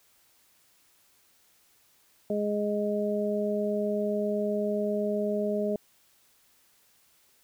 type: harmonic tone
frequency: 207.7 Hz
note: G#3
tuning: in tune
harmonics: 1 / 2 / 3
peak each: -30 / -30 / -30 dBFS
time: 2.3-5.76 s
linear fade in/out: 2 ms
effects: white hiss -64 dBFS RMS until 7.43 s